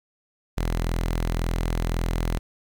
sawtooth tone, 41.88 Hz, E1, 28 cents sharp, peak -19 dBFS, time 0.57-2.39 s, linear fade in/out 10 ms, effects 9-bit

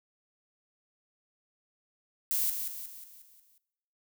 violet noise with echo, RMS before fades -29 dBFS, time 2.31-2.5 s, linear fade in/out 0 ms, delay 180 ms, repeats 6, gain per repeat -6 dB, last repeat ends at 3.58 s, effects noise-tail reverb RT60 0.9 s tail -19 dB re dry

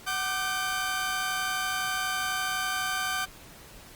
sawtooth tone cluster, 748 / 1190 / 1548 Hz, F#5 / D6 / G6, +19 / +22 / -22 cents, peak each -31 / -29 / -27 dBFS, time 0.06-3.26 s, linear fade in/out 20 ms, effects pink hiss -49 dBFS RMS until 3.95 s + Opus 48 kbps

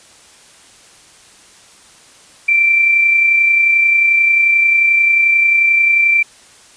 sine tone with amplitude modulation, 2349 Hz, D7, in tune, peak -7 dBFS, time 2.48-6.23 s, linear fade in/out 10 ms, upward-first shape sine, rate 31.3 Hz, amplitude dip 35%, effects white hiss -44 dBFS RMS until 6.76 s + resampled to 22050 Hz

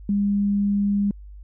sine tone, 202.1 Hz, G#3, 47 cents flat, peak -18 dBFS, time 0.09-1.11 s, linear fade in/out 2 ms, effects added 50 Hz sine -38 dBFS peak until 1.43 s

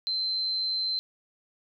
sine tone, 4096 Hz, C8, 38 cents flat, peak -26 dBFS, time 0.07-0.99 s, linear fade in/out 0 ms, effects none

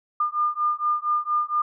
sine beating tone pair, 1205 / 1209.3 Hz, D6 / D#6, +44 / -50 cents, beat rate 4.3 Hz, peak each -24 dBFS, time 0.2-1.62 s, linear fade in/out 5 ms, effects none

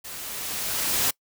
white noise with level ramp, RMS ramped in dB -38 to -22 dBFS, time 0.04-1.11 s, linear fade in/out 10 ms, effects noise-tail reverb RT60 0.1 s tail -25 dB re dry

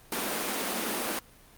pink high-pass noise, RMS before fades -31 dBFS, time 0.12-1.19 s, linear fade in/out 2 ms, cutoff 200 Hz, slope 48 dB/octave, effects pink hiss -55 dBFS RMS until 1.57 s + Opus 32 kbps

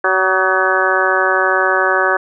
harmonic tone with a mistuned harmonic, 188.4 Hz, F#3, 32 cents sharp, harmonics 2 / 3 / 4 / 5 / 6 / 7 / 8 / 9, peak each -20 / -20 / -21 / -23 / -20 / -22 / -17 / -19 dBFS, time 0.04-2.17 s, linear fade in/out 5 ms, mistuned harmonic 7, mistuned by -74 cents, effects none

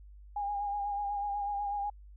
sine tone with vibrato, 814 Hz, G#5, 35 cents flat, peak -31 dBFS, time 0.36-1.9 s, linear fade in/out 5 ms, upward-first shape sine, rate 8.1 Hz, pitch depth 33 cents each way, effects added 50 Hz sine -49 dBFS peak until 2.16 s

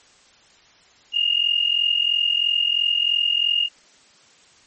sine tone pair together, 2817 / 2860 Hz, F7 / F7, +14 / +41 cents, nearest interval unison, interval 27 cents, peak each -20 dBFS, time 1.12-3.69 s, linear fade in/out 50 ms, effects white hiss -53 dBFS RMS until 4.66 s + MP3 32 kbps

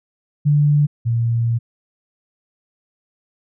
sine tone pair in turn, 146.83 / 116.54 Hz, D3 / A#2, 0 / 0 cents, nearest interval major third, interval 400 cents, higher first, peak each -11 / -15 dBFS, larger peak first, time 0.45-0.87 / 1.05-1.59 s, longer second, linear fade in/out 20 ms, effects none

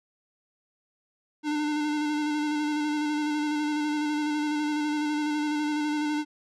square tone with vibrato, 299.5 Hz, D4, 34 cents sharp, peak -26 dBFS, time 1.43-6.25 s, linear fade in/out 50 ms, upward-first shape square, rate 12 Hz, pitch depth 19 cents each way, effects low-pass 6000 Hz 12 dB/octave

